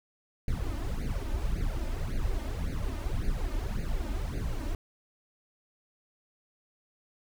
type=noise with flanger; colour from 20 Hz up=brown; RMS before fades=-31 dBFS; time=0.48-4.75 s; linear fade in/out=2 ms; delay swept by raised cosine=0.45 to 3.35 ms; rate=1.8 Hz; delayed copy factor=+0.9; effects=none